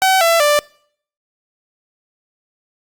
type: tone with pitch steps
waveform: sawtooth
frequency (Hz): 760 / 669.3 / 589.4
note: F#5 / E5 / D5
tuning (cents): +46 / +26 / +6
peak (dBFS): -7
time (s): 0.02-0.59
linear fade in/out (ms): 0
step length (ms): 190
effects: noise-tail reverb RT60 0.6 s tail -25 dB re dry + Opus 48 kbps